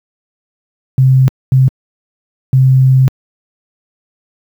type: tone bursts at uneven times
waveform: sine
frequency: 131.2 Hz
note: C3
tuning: 5 cents sharp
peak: -4 dBFS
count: 3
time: 0.98-1.28 / 1.52-1.68 / 2.53-3.08 s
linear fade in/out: 0 ms
effects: high-pass 80 Hz 12 dB/octave + 7-bit